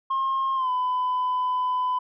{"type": "tone with pitch glide", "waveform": "sine", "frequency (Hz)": [1070, 1004.1], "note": ["C6", "B5"], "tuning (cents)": [38, 28], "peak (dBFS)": -20, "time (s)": [0.1, 1.99], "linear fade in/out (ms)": 10, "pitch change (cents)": -110, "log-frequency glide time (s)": [0.55, 0.7], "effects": ["tanh soft clip ceiling -20 dBFS"]}